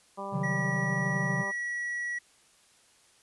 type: harmonic tone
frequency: 197.4 Hz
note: G3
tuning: 12 cents sharp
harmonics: 1 / 2 / 3 / 4 / 5 / 6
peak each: -43 / -43 / -40 / -42 / -39 / -43 dBFS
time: 0.17-1.52 s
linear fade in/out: 20 ms
type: chord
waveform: triangle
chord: C diminished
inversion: none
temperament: equal with one note detuned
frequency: 134.18 / 155.56 / 185 Hz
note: C3 / Eb3 / Gb3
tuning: +44 / 0 / 0 cents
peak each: -31 / -32 / -31 dBFS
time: 0.32-1.44 s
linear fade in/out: 20 ms
type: tone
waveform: triangle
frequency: 1929 Hz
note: B6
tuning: 41 cents flat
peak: -29 dBFS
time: 0.43-2.19 s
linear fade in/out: 10 ms
effects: white hiss -62 dBFS RMS until 3.22 s + resampled to 24000 Hz